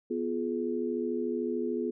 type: chord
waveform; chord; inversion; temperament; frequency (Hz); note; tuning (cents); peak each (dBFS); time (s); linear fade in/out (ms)
sine; F diminished; second; equal with one note detuned; 246.9 / 349.2 / 422.8; Cb4 / F4 / Ab4; 0 / 0 / +31; -33; 0.1-1.91; 10
effects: none